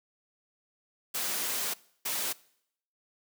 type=noise bursts at uneven times; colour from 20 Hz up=white; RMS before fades=-32 dBFS; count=2; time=1.14-1.74 / 2.05-2.33 s; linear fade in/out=10 ms; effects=noise-tail reverb RT60 0.7 s tail -22 dB re dry + high-pass 200 Hz 12 dB/octave